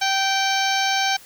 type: harmonic tone with a mistuned harmonic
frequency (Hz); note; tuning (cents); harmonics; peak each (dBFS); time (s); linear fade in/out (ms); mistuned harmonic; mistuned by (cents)
779; G5; -11; 1 / 2 / 3 / 4 / 5 / 6 / 7 / 8; -22 / -25 / -27 / -28 / -29 / -30 / -30 / -31; 0.01-1.17; 10; 6; -71
effects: white hiss -46 dBFS RMS until 1.25 s